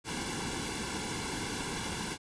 pink noise with comb filter, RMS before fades -36 dBFS, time 0.04-2.18 s, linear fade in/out 50 ms, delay 1.6 ms, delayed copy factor -0.75, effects resampled to 22050 Hz

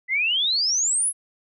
sine exponential sweep, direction up, 1975.5 to 11000 Hz, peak -19 dBFS, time 0.08-1.13 s, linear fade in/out 50 ms, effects none

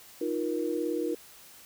sine chord, Eb suspended second, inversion none, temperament equal with one note detuned, 311.1 / 349.2 / 473.5 Hz, Eb4 / F4 / Bb4, 0 / 0 / +27 cents, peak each -32 dBFS, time 0.21-1.15 s, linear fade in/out 5 ms, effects white hiss -52 dBFS RMS until 1.65 s

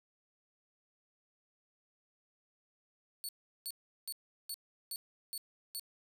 15% pulse tone bursts, 4435 Hz, C#8, in tune, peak -32 dBFS, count 7, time 3.24-5.796 s, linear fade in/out 0 ms, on 48 ms, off 370 ms, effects none

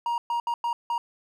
triangle tone bursts at uneven times, 944 Hz, A#5, 22 cents sharp, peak -22 dBFS, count 5, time 0.06-0.18 / 0.3-0.4 / 0.47-0.54 / 0.64-0.73 / 0.9-0.98 s, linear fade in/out 2 ms, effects none

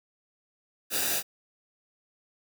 white noise with comb filter, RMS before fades -28 dBFS, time 0.9-1.23 s, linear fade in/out 50 ms, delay 0.93 ms, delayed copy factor -0.7, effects none

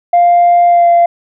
sine tone with pitch glide, 698.5 to 689.3 Hz, F5 to F5, 0 to -23 cents, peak -3 dBFS, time 0.13-1.06 s, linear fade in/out 5 ms, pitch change -23 cents, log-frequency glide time 0.67-0.88 s, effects tanh soft clip ceiling -2 dBFS

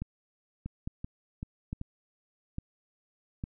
two click trains, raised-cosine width 5 ms, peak -22 / -24 dBFS, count 5 / 4, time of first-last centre 0.02-3.439 / 0.66-1.814 s, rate 1.17 / 2.6 Hz, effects none

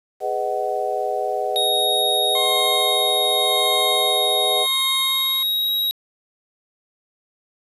sine chord, G# minor seventh, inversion none, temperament just, 415.3 / 498.4 / 623 / 747.5 Hz, G#4 / B4 / D#5 / F#5, 0 / +16 / +2 / +17 cents, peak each -27 / -27 / -26 / -24 dBFS, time 0.2-4.67 s, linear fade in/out 50 ms
square tone with pitch glide, 3751 to 3828 Hz, A#7 to A#7, +10 to +45 cents, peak -19 dBFS, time 1.56-5.91 s, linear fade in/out 0 ms, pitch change +35 cents, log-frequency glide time 5.01-5.76 s
20% pulse tone with tremolo, 1065 Hz, C6, 30 cents sharp, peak -19 dBFS, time 2.35-5.43 s, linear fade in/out 2 ms, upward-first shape sine, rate 0.88 Hz, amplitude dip 60%
effects resampled to 32000 Hz + 8-bit

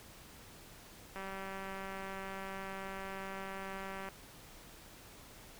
click train, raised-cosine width 0.5 ms, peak -29 dBFS, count 566, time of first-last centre 1.16-4.087 s, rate 193 Hz, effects pink hiss -55 dBFS RMS until 5.59 s

